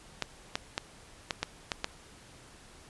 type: clicks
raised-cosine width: 0.2 ms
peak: -12 dBFS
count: 7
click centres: 0.223 / 0.555 / 0.779 / 1.308 / 1.43 / 1.718 / 1.844 s
effects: pink hiss -54 dBFS RMS until 2.89 s + resampled to 24000 Hz